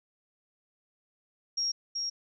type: tone with echo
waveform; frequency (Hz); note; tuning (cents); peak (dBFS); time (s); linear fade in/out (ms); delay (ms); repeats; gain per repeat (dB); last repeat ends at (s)
sine; 5588; F8; 0; -27; 1.57-1.72; 10; 380; 1; -3; 2.1
effects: none